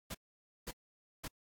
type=noise bursts; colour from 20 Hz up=pink; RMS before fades=-42 dBFS; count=3; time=0.1-1.281 s; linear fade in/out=10 ms; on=47 ms; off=520 ms; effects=AAC 64 kbps